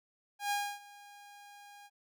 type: tone with ADSR envelope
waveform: sawtooth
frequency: 815 Hz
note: G#5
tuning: 33 cents flat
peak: -26 dBFS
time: 0.39-1.9 s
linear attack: 120 ms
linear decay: 280 ms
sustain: -22 dB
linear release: 44 ms
effects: none